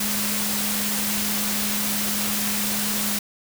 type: tone in noise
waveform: sine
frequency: 207.7 Hz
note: G#3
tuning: in tune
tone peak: -29 dBFS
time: 0-3.19 s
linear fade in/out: 5 ms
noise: white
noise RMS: -25 dBFS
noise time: 0-3.19 s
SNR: -7 dB
effects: none

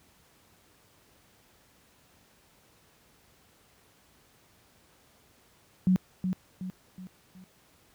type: tone with echo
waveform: sine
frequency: 184.9 Hz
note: F#3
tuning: 1 cent flat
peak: -19 dBFS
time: 5.87-5.96 s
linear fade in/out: 0 ms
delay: 370 ms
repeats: 4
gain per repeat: -7 dB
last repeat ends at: 7.44 s
effects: pink hiss -62 dBFS RMS until 7.94 s + high-pass 60 Hz 12 dB/octave

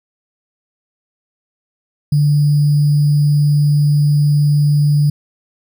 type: tone with sample-and-hold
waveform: sine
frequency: 146.83 Hz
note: D3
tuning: in tune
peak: -9 dBFS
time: 2.12-5.1 s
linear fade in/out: 5 ms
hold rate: 4900 Hz
effects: none

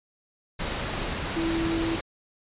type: tone in noise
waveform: sine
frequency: 329.6 Hz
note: E4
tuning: in tune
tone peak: -25 dBFS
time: 1.36-1.96 s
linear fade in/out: 10 ms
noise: pink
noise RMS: -30 dBFS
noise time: 0.59-2.01 s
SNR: +2 dB
effects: resampled to 8000 Hz

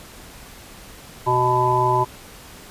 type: harmonic tone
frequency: 124.9 Hz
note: B2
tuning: 20 cents sharp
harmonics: 1 / 3 / 5 / 7 / 8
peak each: -24 / -23 / -27 / -21 / -19 dBFS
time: 1.26-2.05 s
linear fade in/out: 20 ms
effects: pink hiss -42 dBFS RMS until 2.7 s + resampled to 32000 Hz

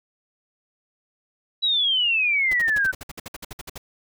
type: exponential sweep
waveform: sine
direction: down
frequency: 3951 to 1500 Hz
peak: -18 dBFS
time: 1.62-2.92 s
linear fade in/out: 20 ms
type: noise bursts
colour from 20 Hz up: pink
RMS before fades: -35 dBFS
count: 16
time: 2.51-3.78 s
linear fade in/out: 5 ms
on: 25 ms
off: 58 ms
effects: none

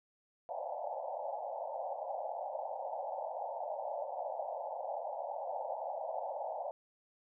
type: band-pass noise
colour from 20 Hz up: pink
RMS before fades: -40 dBFS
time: 0.49-6.71 s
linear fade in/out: 0 ms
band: 540 to 890 Hz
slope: 96 dB/octave
effects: none

